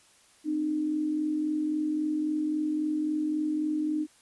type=tone pair together; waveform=sine; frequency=261.6 / 305.3 Hz; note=C4 / D#4; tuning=0 / -33 cents; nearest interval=minor third; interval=267 cents; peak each=-36 / -26 dBFS; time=0.44-4.07 s; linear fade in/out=50 ms; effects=white hiss -60 dBFS RMS until 4.21 s + resampled to 24000 Hz